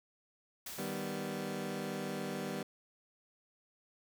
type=noise with exponential decay; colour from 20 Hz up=white; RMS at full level=-43 dBFS; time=0.66-1.91 s; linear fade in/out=5 ms; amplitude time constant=270 ms
type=chord; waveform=20% pulse; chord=Eb augmented; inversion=none; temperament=equal; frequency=155.56 / 196 / 246.9 Hz; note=Eb3 / G3 / B3; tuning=0 / 0 / 0 cents; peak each=-39 / -35 / -37 dBFS; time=0.78-2.63 s; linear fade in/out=5 ms
effects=none